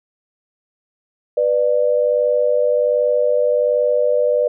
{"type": "tone pair together", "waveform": "sine", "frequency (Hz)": [493.9, 595.2], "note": ["B4", "D5"], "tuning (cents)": [0, 23], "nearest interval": "minor third", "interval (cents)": 323, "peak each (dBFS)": -16, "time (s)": [1.37, 4.48], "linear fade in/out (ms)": 5, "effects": []}